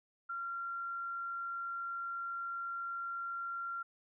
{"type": "tone", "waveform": "sine", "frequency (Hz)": 1377, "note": "F6", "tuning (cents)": -25, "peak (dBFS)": -37, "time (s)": [0.29, 3.83], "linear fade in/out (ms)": 10, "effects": []}